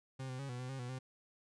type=tone with pitch steps; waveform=40% pulse; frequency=132.1 / 128.6 / 138.3 / 123.4 / 127 / 134.1 / 123.2 / 129.7 Hz; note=C3 / C3 / C#3 / B2 / B2 / C3 / B2 / C3; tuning=+17 / -30 / -4 / -1 / +49 / +43 / -4 / -15 cents; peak=-40 dBFS; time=0.19-0.99 s; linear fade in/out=10 ms; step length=100 ms; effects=resampled to 22050 Hz

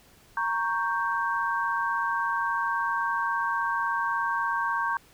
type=chord; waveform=sine; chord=G diminished; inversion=first; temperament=equal; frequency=932.3 / 1108.7 / 1568 Hz; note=Bb5 / Db6 / G6; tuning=0 / 0 / 0 cents; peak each=-29 dBFS; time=0.37-4.97 s; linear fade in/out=2 ms; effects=pink hiss -57 dBFS RMS until 5.13 s

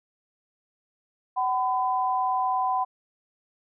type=tone pair together; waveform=sine; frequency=756 / 1007.6 Hz; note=F#5 / B5; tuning=+37 / +34 cents; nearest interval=perfect fourth; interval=497 cents; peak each=-25 dBFS; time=1.36-2.85 s; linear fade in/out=20 ms; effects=none

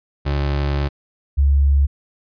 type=tone pair in turn; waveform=30% pulse / sine; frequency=70.9 / 69.96 Hz; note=C#2 / C#2; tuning=+40 / +17 cents; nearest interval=unison; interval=23 cents; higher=first; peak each=-15 / -11 dBFS; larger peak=second; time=0.25-0.89 / 1.37-1.87 s; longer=first; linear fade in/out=20 ms; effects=resampled to 11025 Hz

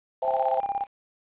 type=tone with tremolo; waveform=sine; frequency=800 Hz; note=G5; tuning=35 cents sharp; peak=-23 dBFS; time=0.22-0.87 s; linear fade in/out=50 ms; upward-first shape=square; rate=17 Hz; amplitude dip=75%
type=chord; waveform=sine; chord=A minor seventh; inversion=first; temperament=equal; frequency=523.3 / 659.3 / 784 / 880 Hz; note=C5 / E5 / G5 / A5; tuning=0 / 0 / 0 / 0 cents; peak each=-28 / -28 / -33 / -33 dBFS; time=0.22-0.6 s; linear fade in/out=5 ms
effects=resampled to 8000 Hz + 9-bit

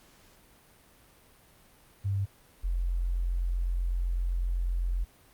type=tone pair in turn; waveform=sine; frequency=98.6 / 43.92 Hz; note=G2 / F1; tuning=+11 / +11 cents; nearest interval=octave + major second; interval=1400 cents; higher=first; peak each=-26 dBFS; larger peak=neither; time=2.04-2.26 / 2.63-5.05 s; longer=second; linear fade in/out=20 ms; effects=pink hiss -59 dBFS RMS until 5.33 s + Opus 48 kbps

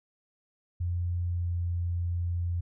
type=tone with pitch glide; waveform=sine; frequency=87.6 to 86.84 Hz; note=F2 to F2; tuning=+6 to -9 cents; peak=-27 dBFS; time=0.8-2.61 s; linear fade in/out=10 ms; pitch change=-15 cents; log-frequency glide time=1.24-1.54 s; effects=none

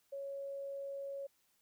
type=tone; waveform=sine; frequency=554.4 Hz; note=C#5; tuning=in tune; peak=-40 dBFS; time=0.12-1.27 s; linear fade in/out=10 ms; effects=white hiss -75 dBFS RMS until 1.61 s

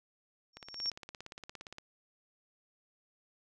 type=tone with exponential growth; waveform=sine; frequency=5510 Hz; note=F8; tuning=24 cents flat; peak=-29 dBFS; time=0.53-0.9 s; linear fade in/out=5 ms; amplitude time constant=80 ms
type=click train; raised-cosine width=0.2 ms; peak=-28 dBFS; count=22; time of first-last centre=0.57-1.784 s; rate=17.3 Hz
effects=none

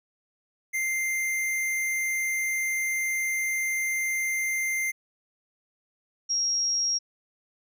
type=tone pair in turn; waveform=square / sine; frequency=2093 / 5605 Hz; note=C7 / F8; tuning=0 / +5 cents; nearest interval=octave + perfect fourth; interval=1705 cents; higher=second; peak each=-26 / -23 dBFS; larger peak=second; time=0.73-4.92 / 6.29-6.99 s; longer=first; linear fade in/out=20 ms; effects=none

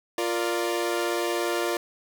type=chord; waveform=sawtooth; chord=Bb major; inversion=second; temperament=equal; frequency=349.2 / 466.2 / 587.3 Hz; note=F4 / Bb4 / D5; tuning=0 / 0 / 0 cents; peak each=-23 / -27 / -27 dBFS; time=0.18-1.77 s; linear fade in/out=2 ms; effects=none

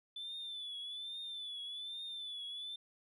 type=tone with vibrato; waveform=sine; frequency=3500 Hz; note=A7; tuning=10 cents flat; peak=-40 dBFS; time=0.16-2.76 s; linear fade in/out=5 ms; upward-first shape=triangle; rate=1.2 Hz; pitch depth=85 cents each way; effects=tanh soft clip ceiling -39 dBFS

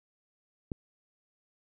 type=click; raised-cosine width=3 ms; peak=-21 dBFS; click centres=0.718 s; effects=none

